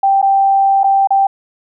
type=tone with dropouts; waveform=sine; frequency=784 Hz; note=G5; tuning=in tune; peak=-8 dBFS; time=0.03-1.27 s; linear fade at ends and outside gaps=5 ms; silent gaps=0.217-0.226 / 0.834-0.841 / 1.073-1.105 s; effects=none